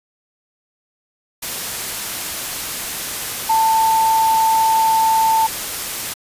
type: tone in noise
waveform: sine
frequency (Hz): 889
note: A5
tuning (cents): +18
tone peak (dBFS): -12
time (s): 3.49-5.47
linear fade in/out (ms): 10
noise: white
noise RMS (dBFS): -25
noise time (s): 1.42-6.14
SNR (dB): +10
effects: resampled to 32000 Hz